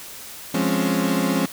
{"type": "chord", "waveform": "35% pulse", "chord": "Db major seventh", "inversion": "first", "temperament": "equal", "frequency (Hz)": [174.61, 207.7, 261.6, 277.2], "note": ["F3", "Ab3", "C4", "Db4"], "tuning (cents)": [0, 0, 0, 0], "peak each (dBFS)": -23, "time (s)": [0.54, 1.46], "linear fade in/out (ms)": 5, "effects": ["white hiss -38 dBFS RMS until 1.52 s"]}